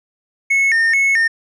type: tone with vibrato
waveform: triangle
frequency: 2000 Hz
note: B6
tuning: 21 cents sharp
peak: -10 dBFS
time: 0.5-1.28 s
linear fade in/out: 10 ms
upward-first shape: square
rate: 2.3 Hz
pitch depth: 160 cents each way
effects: resampled to 24000 Hz